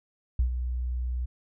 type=tone with ADSR envelope; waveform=sine; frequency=61.7 Hz; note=B1; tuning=1 cent flat; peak=-19 dBFS; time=0.39-1.26 s; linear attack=4 ms; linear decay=100 ms; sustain=-8 dB; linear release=12 ms; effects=none